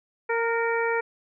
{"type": "harmonic tone with a mistuned harmonic", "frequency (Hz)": 461, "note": "A#4", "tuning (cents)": -19, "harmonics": [1, 2, 3, 4, 5], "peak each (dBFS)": [-25, -29, -31, -31, -33], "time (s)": [0.29, 1.01], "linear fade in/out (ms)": 10, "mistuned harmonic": 3, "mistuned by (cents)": 26, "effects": []}